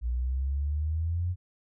sine exponential sweep, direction up, 58.27 to 91.1 Hz, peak -26 dBFS, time 0.01-1.36 s, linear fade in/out 50 ms, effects none

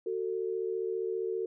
sine tone pair together, 372.6 / 447.6 Hz, F#4 / A4, +12 / +30 cents, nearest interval minor third, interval 318 cents, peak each -33 / -33 dBFS, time 0.06-1.46 s, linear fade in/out 5 ms, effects none

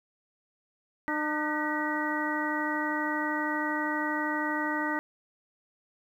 harmonic tone with a mistuned harmonic, 302.1 Hz, D4, 49 cents sharp, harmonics 1 / 2 / 3 / 4 / 5 / 6, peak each -32 / -38 / -34 / -37 / -36 / -33 dBFS, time 1.08-4.99 s, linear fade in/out 0 ms, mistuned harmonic 6, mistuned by +96 cents, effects 10-bit

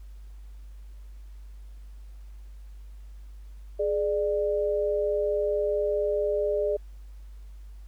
sine tone pair together, 418.4 / 593.9 Hz, G#4 / D5, +13 / +19 cents, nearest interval tritone, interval 606 cents, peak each -26 dBFS, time 3.79-6.77 s, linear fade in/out 10 ms, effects added 50 Hz sine -41 dBFS peak until 7.87 s + pink hiss -65 dBFS RMS until 7.87 s

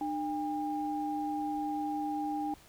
sine tone pair together, 301.7 / 805.4 Hz, D4 / G5, +47 / +47 cents, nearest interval octave + perfect fourth, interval 1700 cents, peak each -34 / -34 dBFS, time 0.01-2.54 s, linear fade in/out 2 ms, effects pink hiss -58 dBFS RMS until 2.68 s

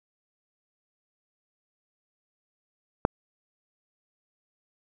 click, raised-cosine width 1 ms, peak -5 dBFS, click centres 3.051 s, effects none

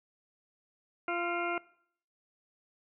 harmonic tone with a mistuned harmonic, 345.7 Hz, F4, 18 cents flat, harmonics 1 / 2 / 3 / 4 / 6 / 7 / 8, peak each -36 / -36 / -42 / -35 / -40 / -43 / -45 dBFS, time 1.08-1.58 s, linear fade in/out 2 ms, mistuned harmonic 6, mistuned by +44 cents, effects noise-tail reverb RT60 0.6 s tail -21 dB re dry

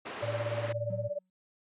pink band-pass noise, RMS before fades -41 dBFS, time 0.05-0.73 s, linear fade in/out 10 ms, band 360 to 2700 Hz, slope 12 dB/octave
sine tone with tremolo, 583 Hz, D5, 13 cents flat, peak -29 dBFS, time 0.22-1.19 s, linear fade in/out 10 ms, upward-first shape sine, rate 17 Hz, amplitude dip 90%
sine tone with pitch glide, 111 to 111.71 Hz, A2 to A2, +16 to +27 cents, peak -35 dBFS, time 0.22-1.09 s, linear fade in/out 20 ms, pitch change +11 cents, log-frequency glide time 0.39-0.86 s
triangle tone with exponential decay, 185 Hz, F#3, in tune, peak -36 dBFS, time 0.9-1.3 s, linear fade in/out 2 ms, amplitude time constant 86 ms
effects resampled to 8000 Hz

